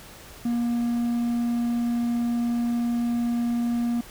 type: tone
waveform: triangle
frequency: 237.2 Hz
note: A#3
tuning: 30 cents sharp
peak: -20 dBFS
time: 0.45-4.01 s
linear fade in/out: 5 ms
effects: pink hiss -45 dBFS RMS until 4.1 s